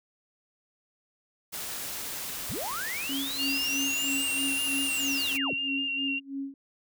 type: noise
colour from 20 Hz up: white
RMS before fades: -36 dBFS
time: 1.52-5.38 s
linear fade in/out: 20 ms
type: linear two-way sweep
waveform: sine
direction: up then down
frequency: 34.13 to 10590 to 34.13 Hz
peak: -33 dBFS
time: 2.49-5.54 s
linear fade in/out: 10 ms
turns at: 4.76 s
type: tone with tremolo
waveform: sine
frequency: 274.7 Hz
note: C#4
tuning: 16 cents flat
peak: -30 dBFS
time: 3.09-6.54 s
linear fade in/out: 2 ms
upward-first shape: sine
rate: 3.1 Hz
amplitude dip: 90%
type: tone with vibrato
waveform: sine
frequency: 2778 Hz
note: F7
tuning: 10 cents flat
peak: -28 dBFS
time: 3.38-6.2 s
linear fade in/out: 20 ms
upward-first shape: square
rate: 5 Hz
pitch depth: 20 cents each way
effects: none